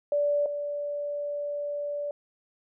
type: tone pair in turn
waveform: sine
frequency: 581 / 581 Hz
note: D5 / D5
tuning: -19 / -19 cents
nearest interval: unison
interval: 0 cents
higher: neither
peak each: -22 / -29 dBFS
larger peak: first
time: 0.12-0.46 / 0.46-2.11 s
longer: second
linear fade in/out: 2 ms
effects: none